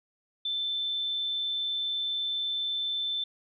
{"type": "tone", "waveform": "sine", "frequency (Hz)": 3536, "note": "A7", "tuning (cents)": 8, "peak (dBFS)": -28, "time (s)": [0.45, 3.24], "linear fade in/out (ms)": 5, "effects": []}